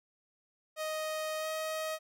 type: tone with pitch glide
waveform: sawtooth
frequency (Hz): 624 to 630.2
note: D#5 to D#5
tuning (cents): +5 to +22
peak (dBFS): -30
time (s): 0.76-1.99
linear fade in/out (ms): 50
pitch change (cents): +17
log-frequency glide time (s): 1.39-1.47
effects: none